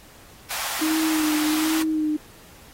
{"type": "high-pass noise", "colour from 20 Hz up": "pink", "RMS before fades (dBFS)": -29, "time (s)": [0.5, 1.83], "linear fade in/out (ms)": 10, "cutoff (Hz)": 740, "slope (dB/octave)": 24}
{"type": "tone with vibrato", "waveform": "sine", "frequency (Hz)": 311.1, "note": "D#4", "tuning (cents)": 0, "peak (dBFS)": -20, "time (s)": [0.81, 2.17], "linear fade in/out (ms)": 10, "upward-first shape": "sine", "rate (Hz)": 1.3, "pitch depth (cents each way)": 39}
{"effects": ["pink hiss -49 dBFS RMS until 2.73 s", "AAC 48 kbps"]}